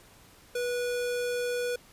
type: tone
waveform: square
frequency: 488.1 Hz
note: B4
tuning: 20 cents flat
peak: -29 dBFS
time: 0.55-1.76 s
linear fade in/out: 5 ms
effects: pink hiss -56 dBFS RMS until 1.92 s + resampled to 32000 Hz